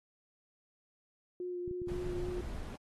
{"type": "tone with vibrato", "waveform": "sine", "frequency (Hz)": 357.2, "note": "F4", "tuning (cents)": 39, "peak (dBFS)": -36, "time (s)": [1.4, 2.41], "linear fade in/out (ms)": 2, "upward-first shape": "sine", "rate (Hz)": 3.6, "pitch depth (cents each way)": 16}
{"type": "clicks", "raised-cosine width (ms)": 5, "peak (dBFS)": -33, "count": 12, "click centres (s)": [1.678, 1.712, 1.818, 1.874, 1.92, 1.962, 2.024, 2.066, 2.129, 2.167, 2.232, 2.286]}
{"type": "noise", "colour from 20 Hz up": "brown", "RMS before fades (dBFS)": -41, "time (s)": [1.88, 2.76], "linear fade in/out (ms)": 5}
{"effects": ["AAC 32 kbps"]}